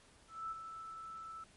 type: tone with ADSR envelope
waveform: sine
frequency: 1318.5 Hz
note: E6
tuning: in tune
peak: -37 dBFS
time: 0.28-1.44 s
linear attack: 230 ms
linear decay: 27 ms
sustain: -8 dB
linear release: 6 ms
effects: pink hiss -64 dBFS RMS until 1.56 s + MP3 48 kbps